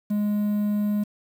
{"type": "tone with quantisation", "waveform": "triangle", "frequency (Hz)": 207.7, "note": "G#3", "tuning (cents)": 0, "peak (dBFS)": -19, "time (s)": [0.1, 1.04], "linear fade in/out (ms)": 10, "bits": 8, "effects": []}